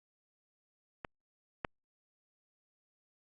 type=clicks; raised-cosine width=0.5 ms; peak=-24 / -18 dBFS; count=2; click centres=1.048 / 1.648 s; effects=Opus 48 kbps